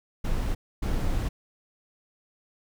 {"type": "noise bursts at uneven times", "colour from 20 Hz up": "brown", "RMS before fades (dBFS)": -26, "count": 2, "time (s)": [[0.24, 0.55], [0.82, 1.29]], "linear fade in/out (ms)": 10, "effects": []}